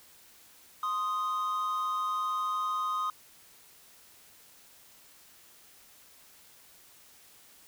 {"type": "tone pair together", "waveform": "triangle", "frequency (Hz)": [1046.5, 1244.5], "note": ["C6", "D#6"], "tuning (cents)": [0, 0], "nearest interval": "minor third", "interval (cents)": 300, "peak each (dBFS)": [-33, -28], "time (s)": [0.83, 3.1], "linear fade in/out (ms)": 2, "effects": ["white hiss -57 dBFS RMS until 7.67 s"]}